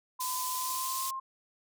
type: tone with pitch glide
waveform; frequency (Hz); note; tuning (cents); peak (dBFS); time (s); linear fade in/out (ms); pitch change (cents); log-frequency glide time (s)
sine; 1016 to 1061; B5 to C6; +49 to +24; -34; 0.19-1.2; 10; +75; 0.55-1.07
type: band-pass noise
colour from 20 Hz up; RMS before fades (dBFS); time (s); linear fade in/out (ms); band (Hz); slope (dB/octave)
white; -36; 0.2-1.11; 10; 4400 to 14000; 12
effects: none